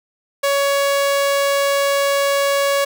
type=tone; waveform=sawtooth; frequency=560 Hz; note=C#5; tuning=18 cents sharp; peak=-11 dBFS; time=0.43-2.85 s; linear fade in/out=10 ms; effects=none